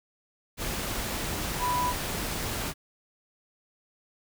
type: tone in noise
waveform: sine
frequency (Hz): 987.8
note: B5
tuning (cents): 0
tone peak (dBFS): -25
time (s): 1.59-1.94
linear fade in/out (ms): 50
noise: pink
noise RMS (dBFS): -32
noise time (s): 0.57-2.74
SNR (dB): +4
effects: none